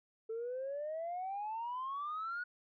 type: exponential sweep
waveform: sine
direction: up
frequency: 440 to 1471 Hz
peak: -36 dBFS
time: 0.29-2.44 s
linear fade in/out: 10 ms
effects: tanh soft clip ceiling -34 dBFS